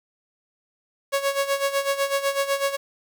sawtooth tone with tremolo, 554.4 Hz, C#5, in tune, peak -15 dBFS, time 1.12-2.77 s, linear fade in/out 20 ms, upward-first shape sine, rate 8 Hz, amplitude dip 75%, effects 8-bit

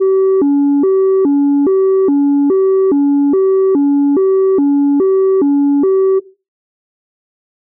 sine tone with vibrato, 329.6 Hz, E4, in tune, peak -5 dBFS, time 0-6.2 s, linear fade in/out 20 ms, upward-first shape square, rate 1.2 Hz, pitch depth 260 cents each way, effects noise-tail reverb RT60 0.3 s tail -17 dB re dry + tanh soft clip ceiling -7 dBFS

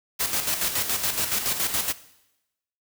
white noise with tremolo, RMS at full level -24 dBFS, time 0.19-1.93 s, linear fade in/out 20 ms, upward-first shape square, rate 7.1 Hz, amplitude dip 55%, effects noise-tail reverb RT60 0.9 s tail -17 dB re dry

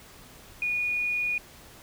sine tone, 2452 Hz, D#7, 26 cents flat, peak -25 dBFS, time 0.62-1.38 s, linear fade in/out 2 ms, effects pink hiss -50 dBFS RMS until 1.82 s

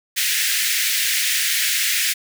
pink high-pass noise, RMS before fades -20 dBFS, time 0.16-2.14 s, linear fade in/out 20 ms, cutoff 1700 Hz, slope 48 dB/octave, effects none

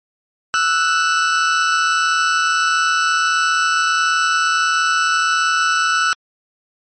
40% pulse tone pair together, 1318.5 / 1480 Hz, E6 / F#6, 0 / 0 cents, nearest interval major second, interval 200 cents, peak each -16 dBFS, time 0.54-6.13 s, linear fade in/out 0 ms, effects MP3 32 kbps

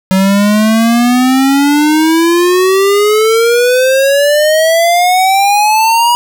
square exponential sweep, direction up, 187.4 to 967 Hz, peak -7 dBFS, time 0.11-6.15 s, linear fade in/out 0 ms, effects none

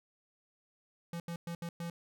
square tone bursts at uneven times, 170 Hz, F3, 46 cents flat, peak -38 dBFS, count 5, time 1.13-1.2 / 1.28-1.36 / 1.47-1.55 / 1.62-1.69 / 1.8-1.9 s, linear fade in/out 2 ms, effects none

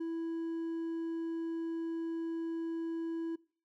triangle tone with hard clipping, 330 Hz, E4, 2 cents sharp, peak -35 dBFS, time 0-3.36 s, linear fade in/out 10 ms, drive 5 dB, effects noise-tail reverb RT60 0.4 s tail -22 dB re dry

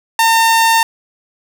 sawtooth tone, 908 Hz, A#5, 46 cents flat, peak -5 dBFS, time 0.19-0.83 s, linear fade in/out 2 ms, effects none

